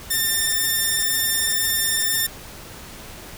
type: tone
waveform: 5% pulse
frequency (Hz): 1798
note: A6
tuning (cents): +37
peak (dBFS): -8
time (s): 0.1-2.27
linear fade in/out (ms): 10
effects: pink hiss -39 dBFS RMS until 3.37 s

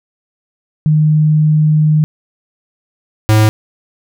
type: tone pair in turn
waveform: sine / square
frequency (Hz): 153.5 / 108.25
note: D#3 / A2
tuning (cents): -23 / -28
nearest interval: tritone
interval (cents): 605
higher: first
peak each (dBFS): -7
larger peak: neither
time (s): 0.86-2.04 / 3.29-3.49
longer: first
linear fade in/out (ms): 0
effects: none

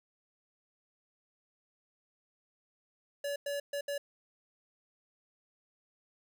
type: tone bursts at uneven times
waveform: square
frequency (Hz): 570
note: C#5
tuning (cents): +48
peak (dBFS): -34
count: 4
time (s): 3.24-3.36 / 3.46-3.6 / 3.73-3.81 / 3.88-3.98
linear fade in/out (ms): 5
effects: none

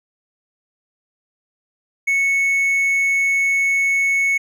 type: tone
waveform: triangle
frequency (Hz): 2208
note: C#7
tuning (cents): -7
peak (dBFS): -13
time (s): 2.07-4.38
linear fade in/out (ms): 10
effects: none

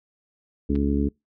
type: harmonic tone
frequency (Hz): 70.9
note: C#2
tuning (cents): +40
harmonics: 1 / 2 / 3 / 4 / 5 / 6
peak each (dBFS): -25 / -33 / -25 / -24 / -34 / -31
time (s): 0.69-1.09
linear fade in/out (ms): 10
type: clicks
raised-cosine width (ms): 0.3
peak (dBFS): -29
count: 2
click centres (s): 0.754 / 0.76
effects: noise-tail reverb RT60 0.2 s tail -26 dB re dry

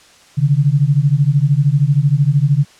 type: beating tone pair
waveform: sine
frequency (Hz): 136.4 / 149.4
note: C#3 / D3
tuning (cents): -28 / +30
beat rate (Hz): 13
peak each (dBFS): -13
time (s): 0.37-2.65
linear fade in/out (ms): 20
effects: white hiss -46 dBFS RMS until 2.79 s + low-pass 7000 Hz 12 dB/octave

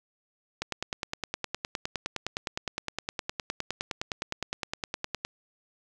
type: click train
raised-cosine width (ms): 0.2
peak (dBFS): -13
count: 46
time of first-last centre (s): 0.62-5.25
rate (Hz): 9.72
effects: none

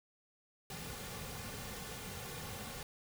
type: noise with comb filter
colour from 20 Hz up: pink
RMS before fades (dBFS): -45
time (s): 0.7-2.83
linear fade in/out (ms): 2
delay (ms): 3.1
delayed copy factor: -0.6
effects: none

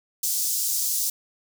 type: high-pass noise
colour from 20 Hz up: pink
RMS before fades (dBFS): -25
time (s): 0.23-1.1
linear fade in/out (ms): 5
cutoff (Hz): 5500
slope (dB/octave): 24
effects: none

